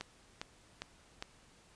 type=click train; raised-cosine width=0.2 ms; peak=-22 dBFS; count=4; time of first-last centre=0.01-1.225 s; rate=2.47 Hz; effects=pink hiss -63 dBFS RMS until 1.75 s + resampled to 22050 Hz